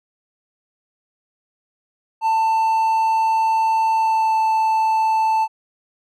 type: tone with pitch glide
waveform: triangle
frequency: 890 to 882.3 Hz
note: A5 to A5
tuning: +20 to +5 cents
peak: -13 dBFS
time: 2.21-5.48 s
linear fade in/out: 50 ms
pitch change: -15 cents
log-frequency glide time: 3.95-4.39 s
effects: none